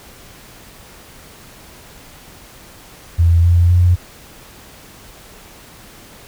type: tone with pitch steps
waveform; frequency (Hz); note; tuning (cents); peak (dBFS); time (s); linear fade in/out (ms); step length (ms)
sine; 84.5 / 86.58 / 88.7; E2 / F2 / F2; +43 / -14 / +27; -8; 3.18-3.96; 20; 260
effects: pink hiss -41 dBFS RMS until 6.27 s